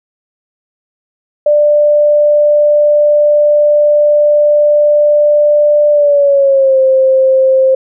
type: tone with pitch glide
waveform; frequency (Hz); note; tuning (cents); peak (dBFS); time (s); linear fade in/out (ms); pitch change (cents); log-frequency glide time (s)
sine; 592 to 527.4; D5 to C5; +14 to +14; -5; 1.46-7.75; 5; -200; 5.91-6.79
effects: none